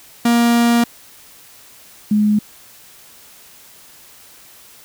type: tone pair in turn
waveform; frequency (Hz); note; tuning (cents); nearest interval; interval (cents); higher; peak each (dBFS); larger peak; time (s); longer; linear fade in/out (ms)
45% pulse / sine; 235.9 / 210.2; A#3 / G#3; +21 / +21; major second; 200; first; -11; neither; 0.25-0.84 / 2.11-2.39; first; 5
effects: white hiss -44 dBFS RMS until 4.84 s